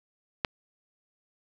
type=click; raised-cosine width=0.3 ms; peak=-9 dBFS; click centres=0.448 s; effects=none